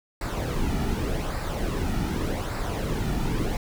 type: noise with flanger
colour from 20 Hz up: brown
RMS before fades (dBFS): -27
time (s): 0.21-3.57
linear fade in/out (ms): 2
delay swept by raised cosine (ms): 0.31 to 1.91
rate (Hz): 0.85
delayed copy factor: -0.55
effects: none